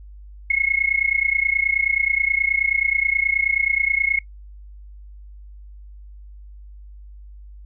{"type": "tone with amplitude modulation", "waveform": "sine", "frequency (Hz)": 2175, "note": "C#7", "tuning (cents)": -33, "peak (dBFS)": -13, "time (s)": [0.5, 4.19], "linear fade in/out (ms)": 5, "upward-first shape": "sine", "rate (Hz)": 29.4, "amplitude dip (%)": 90, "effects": ["noise-tail reverb RT60 0.1 s tail -20 dB re dry", "added 50 Hz sine -38 dBFS peak until 7.65 s"]}